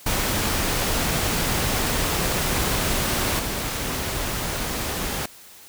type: noise with level steps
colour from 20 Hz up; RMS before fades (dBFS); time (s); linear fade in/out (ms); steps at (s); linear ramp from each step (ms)
pink; -23 / -27; 0.06-5.26; 5; 3.39; 2
effects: white hiss -46 dBFS RMS until 5.68 s